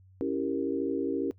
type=chord; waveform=sine; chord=C# diminished seventh; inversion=none; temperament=equal; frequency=277.2 / 329.6 / 392 / 466.2 Hz; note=C#4 / E4 / G4 / Bb4; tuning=0 / 0 / 0 / 0 cents; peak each=-31 / -33 / -33 / -34 dBFS; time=0.21-1.31 s; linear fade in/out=0 ms; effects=noise-tail reverb RT60 0.1 s tail -20 dB re dry + added 94 Hz sine -54 dBFS peak until 1.38 s